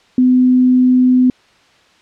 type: tone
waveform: sine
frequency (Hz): 253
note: B3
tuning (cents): +42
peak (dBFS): -7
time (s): 0.18-1.3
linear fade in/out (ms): 2
effects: white hiss -50 dBFS RMS until 2.01 s + low-pass 4000 Hz 12 dB/octave